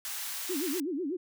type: high-pass noise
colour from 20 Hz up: white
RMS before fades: -37 dBFS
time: 0.05-0.8 s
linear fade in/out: 0 ms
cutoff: 1000 Hz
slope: 12 dB/octave
type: tone with vibrato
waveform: sine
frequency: 319.6 Hz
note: D#4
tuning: 47 cents sharp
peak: -30 dBFS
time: 0.49-1.17 s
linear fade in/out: 10 ms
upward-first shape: sine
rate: 8.1 Hz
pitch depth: 290 cents each way
effects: none